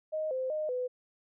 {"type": "tone with pitch steps", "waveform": "sine", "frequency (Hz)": [623, 518, 615, 501], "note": ["D#5", "C5", "D#5", "B4"], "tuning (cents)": [2, -17, -20, 25], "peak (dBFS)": -30, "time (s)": [0.12, 0.88], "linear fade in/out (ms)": 20, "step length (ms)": 190, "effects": []}